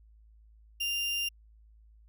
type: tone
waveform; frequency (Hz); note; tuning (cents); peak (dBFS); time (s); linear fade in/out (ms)
35% pulse; 2794; F7; 0; -28; 0.8-1.29; 10
effects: added 54 Hz sine -55 dBFS peak until 2.08 s